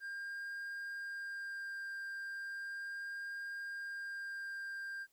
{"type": "tone with vibrato", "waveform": "triangle", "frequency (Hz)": 1600, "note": "G6", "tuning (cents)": 35, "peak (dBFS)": -39, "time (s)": [0, 5.07], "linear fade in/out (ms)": 50, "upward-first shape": "sine", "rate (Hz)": 0.36, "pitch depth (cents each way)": 9, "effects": ["white hiss -75 dBFS RMS until 5.12 s"]}